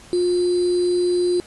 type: tone with sample-and-hold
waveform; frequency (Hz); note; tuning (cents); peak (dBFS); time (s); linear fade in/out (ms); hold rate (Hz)
sine; 355.1; F4; +29; -16; 0.13-1.4; 0; 4410
effects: pink hiss -45 dBFS RMS until 1.46 s + resampled to 24000 Hz